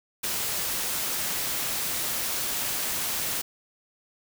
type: noise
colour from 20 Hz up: white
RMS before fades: -29 dBFS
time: 0.23-3.42 s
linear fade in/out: 10 ms
effects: none